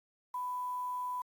sine tone with quantisation, 995 Hz, B5, 13 cents sharp, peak -34 dBFS, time 0.34-1.22 s, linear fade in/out 5 ms, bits 9, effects AAC 64 kbps

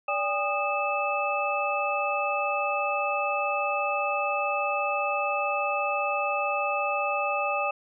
sine tone cluster, 579 / 805 / 1231 / 2620 Hz, D5 / G5 / D#6 / E7, -25 / +46 / -19 / -11 cents, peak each -30 dBFS, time 0.08-7.71 s, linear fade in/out 5 ms, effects none

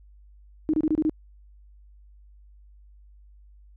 sine tone bursts, 311.1 Hz, D#4, in tune, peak -19 dBFS, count 6, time 0.69-1.095 s, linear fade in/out 0 ms, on 45 ms, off 27 ms, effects added 50 Hz sine -49 dBFS peak until 3.76 s

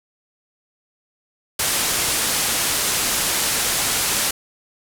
white low-pass noise, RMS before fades -21 dBFS, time 1.59-4.31 s, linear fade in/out 5 ms, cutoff 12000 Hz, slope 24 dB/octave, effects none

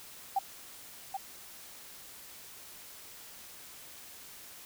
sine tone with echo, 782 Hz, G5, 4 cents flat, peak -25 dBFS, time 0.36-0.39 s, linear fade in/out 5 ms, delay 780 ms, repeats 1, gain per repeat -7 dB, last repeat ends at 1.17 s, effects white hiss -50 dBFS RMS until 4.65 s

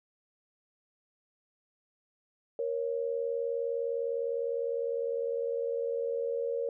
sine tone pair together, 470.2 / 550 Hz, A#4 / C#5, +15 / -14 cents, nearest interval minor third, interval 271 cents, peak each -31 / -34 dBFS, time 2.59-6.69 s, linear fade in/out 2 ms, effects none

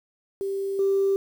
sine tone with level steps, 392 Hz, G4, in tune, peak -25 / -18 dBFS, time 0.41-1.16 s, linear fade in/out 0 ms, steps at 0.79 s, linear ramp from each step 2 ms, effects tanh soft clip ceiling -14 dBFS + 8-bit

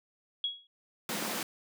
sine tone with exponential decay, 3326 Hz, G#7, 2 cents sharp, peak -26 dBFS, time 0.44-0.67 s, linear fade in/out 2 ms, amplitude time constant 50 ms
pink high-pass noise, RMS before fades -35 dBFS, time 1.09-1.43 s, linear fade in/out 2 ms, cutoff 170 Hz, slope 48 dB/octave
effects none

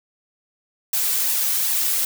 blue noise with flanger, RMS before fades -21 dBFS, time 0.93-2.05 s, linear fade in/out 2 ms, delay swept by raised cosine 1.1 to 2.7 ms, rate 2.6 Hz, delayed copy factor +0.5, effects none

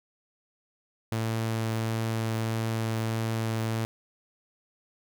sawtooth tone, 112.3 Hz, A2, 36 cents sharp, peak -23 dBFS, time 1.12-3.85 s, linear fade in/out 0 ms, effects none

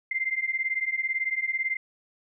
sine beating tone pair, 2079 / 2097 Hz, C7 / C7, -12 / +3 cents, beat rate 18 Hz, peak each -29 / -28 dBFS, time 0.11-1.77 s, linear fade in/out 5 ms, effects none

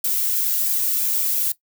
violet noise with flanger, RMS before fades -21 dBFS, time 0.04-1.52 s, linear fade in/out 5 ms, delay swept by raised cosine 1.2 to 2.15 ms, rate 3 Hz, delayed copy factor +0.5, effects noise-tail reverb RT60 0.1 s tail -17 dB re dry

